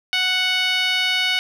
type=tone with band-pass filter; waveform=10% pulse; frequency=740 Hz; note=F#5; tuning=in tune; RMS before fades=-20 dBFS; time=0.13-1.39 s; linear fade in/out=0 ms; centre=2800 Hz; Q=1.3; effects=none